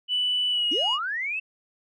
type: tone with pitch glide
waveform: sine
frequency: 2975 to 2887 Hz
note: F#7 to F#7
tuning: +9 to -43 cents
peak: -21 dBFS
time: 0.08-0.99 s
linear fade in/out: 50 ms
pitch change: -52 cents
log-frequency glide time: 0.5-0.66 s
type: linear sweep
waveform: sine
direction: up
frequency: 246.9 to 2700 Hz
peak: -26 dBFS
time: 0.71-1.4 s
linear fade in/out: 10 ms
effects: tanh soft clip ceiling -16 dBFS